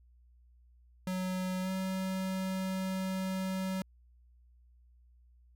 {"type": "tone with pitch glide", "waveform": "square", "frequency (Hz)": [185, 188.78], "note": ["F#3", "F#3"], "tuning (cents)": [0, 35], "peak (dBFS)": -33, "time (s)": [1.07, 3.82], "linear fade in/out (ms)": 2, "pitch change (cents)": 35, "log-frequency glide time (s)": [1.62, 1.7], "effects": ["added 60 Hz sine -59 dBFS peak until 5.55 s"]}